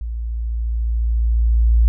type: tone with level ramp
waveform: sine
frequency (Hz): 57.1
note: A#1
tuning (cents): -35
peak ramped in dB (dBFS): -23 to -9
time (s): 0.01-1.88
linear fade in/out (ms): 0
effects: none